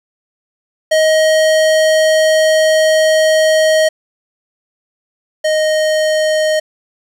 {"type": "tone pair in turn", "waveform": "square", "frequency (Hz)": [629, 621.4], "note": ["D#5", "D#5"], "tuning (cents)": [19, -2], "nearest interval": "unison", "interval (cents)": 21, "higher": "first", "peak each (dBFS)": [-9, -12], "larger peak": "first", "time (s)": [[0.91, 3.89], [5.44, 6.6]], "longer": "first", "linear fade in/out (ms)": 10, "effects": ["low-pass 9000 Hz 12 dB/octave", "7-bit"]}